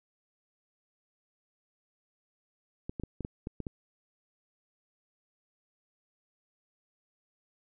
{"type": "clicks", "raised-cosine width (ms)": 3, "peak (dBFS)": -23, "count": 8, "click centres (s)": [2.895, 2.998, 3.036, 3.207, 3.249, 3.471, 3.603, 3.668], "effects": []}